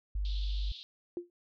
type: tone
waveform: sine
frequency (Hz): 50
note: G1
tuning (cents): +35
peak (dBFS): -30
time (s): 0.15-0.72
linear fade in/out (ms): 5
type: band-pass noise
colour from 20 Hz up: white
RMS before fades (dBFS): -48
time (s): 0.25-0.83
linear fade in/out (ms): 0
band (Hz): 3200 to 4200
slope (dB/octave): 48
type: tone with exponential decay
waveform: sine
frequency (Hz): 349.2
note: F4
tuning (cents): 0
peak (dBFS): -30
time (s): 1.17-1.3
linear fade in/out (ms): 1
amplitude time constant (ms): 27
effects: none